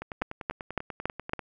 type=two click trains; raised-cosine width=0.5 ms; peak=-12 / -21 dBFS; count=5 / 15; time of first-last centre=0.22-1.334 / 0.02-1.393 s; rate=3.59 / 10.2 Hz; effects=none